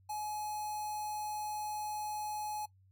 square tone with notch filter, 845 Hz, G#5, 30 cents sharp, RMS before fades -39 dBFS, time 0.09-2.66 s, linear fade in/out 10 ms, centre 2200 Hz, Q 1.1, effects noise-tail reverb RT60 0.1 s tail -18 dB re dry + added 95 Hz sine -62 dBFS peak until 2.91 s

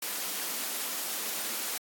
white high-pass noise, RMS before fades -34 dBFS, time 0.02-1.78 s, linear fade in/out 5 ms, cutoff 190 Hz, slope 48 dB/octave, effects AAC 64 kbps

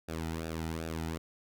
sawtooth tone with flanger, 81.1 Hz, E2, 28 cents flat, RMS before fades -37 dBFS, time 0.08-1.18 s, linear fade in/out 10 ms, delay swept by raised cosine 0.95 to 1.85 ms, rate 2.6 Hz, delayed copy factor -0.75, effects none

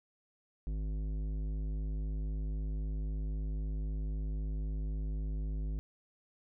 sine tone with tanh clipping, 51.91 Hz, G#1, in tune, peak -35 dBFS, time 0.67-5.79 s, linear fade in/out 0 ms, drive 13 dB, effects none

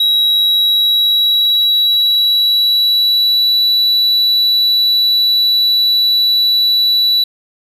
triangle tone with pitch glide, 3863 to 3944 Hz, B7 to B7, -39 to -3 cents, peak -8 dBFS, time 0-7.24 s, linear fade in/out 5 ms, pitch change +36 cents, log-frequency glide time 0.25-3.58 s, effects none

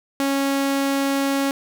sawtooth tone, 275.6 Hz, C#4, 10 cents flat, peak -15 dBFS, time 0.2-1.51 s, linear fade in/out 0 ms, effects none

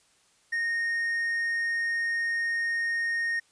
triangle tone, 1852 Hz, A#6, 12 cents flat, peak -24 dBFS, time 0.52-3.4 s, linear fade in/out 10 ms, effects white hiss -64 dBFS RMS until 3.51 s + resampled to 22050 Hz

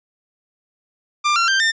sawtooth tone with pitch steps, 1191 / 1368.1 / 1571.5 / 1805.2 Hz, D6 / F6 / G6 / A6, +24 / -36 / +4 / +44 cents, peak -11 dBFS, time 1.24-1.72 s, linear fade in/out 20 ms, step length 120 ms, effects resampled to 16000 Hz

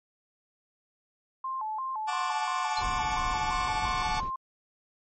sine tone with vibrato, 955 Hz, A#5, 42 cents sharp, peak -30 dBFS, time 1.44-4.36 s, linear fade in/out 5 ms, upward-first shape square, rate 2.9 Hz, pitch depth 170 cents each way
sawtooth chord, D major seventh, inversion first, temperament just, 734.2 / 881 / 1101.2 / 1174.7 Hz, F#5 / A5 / C#6 / D6, -14 / +2 / -12 / 0 cents, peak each -30 / -32 / -33 / -31 dBFS, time 2.07-4.21 s, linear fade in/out 20 ms
brown noise, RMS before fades -37 dBFS, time 2.77-4.31 s, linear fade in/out 50 ms
sine tone with exponential decay, 4186 Hz, C8, in tune, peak -28 dBFS, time 2.77-2.87 s, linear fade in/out 2 ms, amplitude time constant 20 ms
effects low-pass 7000 Hz 12 dB/octave + MP3 32 kbps

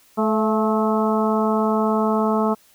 harmonic tone with a mistuned harmonic, 216.6 Hz, A3, 27 cents flat, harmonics 1 / 2 / 3 / 4 / 5 / 6, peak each -20 / -23 / -25 / -26 / -27 / -28 dBFS, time 0.17-2.55 s, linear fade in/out 20 ms, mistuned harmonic 3, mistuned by +39 cents, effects white hiss -55 dBFS RMS until 2.74 s

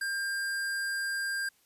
square tone, 1598 Hz, G6, 33 cents sharp, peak -31 dBFS, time 0.01-1.49 s, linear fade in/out 5 ms, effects white hiss -67 dBFS RMS until 1.65 s + resampled to 32000 Hz

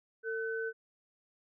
sine tone pair together, 450.1 / 1514 Hz, A4 / F#6, +39 / +39 cents, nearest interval octave + major sixth, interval 2100 cents, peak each -35 / -37 dBFS, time 0.23-0.73 s, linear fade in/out 50 ms, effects none

